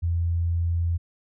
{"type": "tone", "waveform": "sine", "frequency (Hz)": 84.9, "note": "F2", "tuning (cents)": -48, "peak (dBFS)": -21, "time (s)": [0.02, 0.98], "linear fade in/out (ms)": 20, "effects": []}